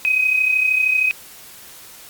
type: tone pair together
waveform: sine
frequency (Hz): 2490 / 2523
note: D#7 / D#7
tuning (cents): +1 / +23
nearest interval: unison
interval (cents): 22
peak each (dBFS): -22 / -15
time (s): 0.05-1.11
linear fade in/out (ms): 0
effects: white hiss -41 dBFS RMS until 2.09 s + Opus 48 kbps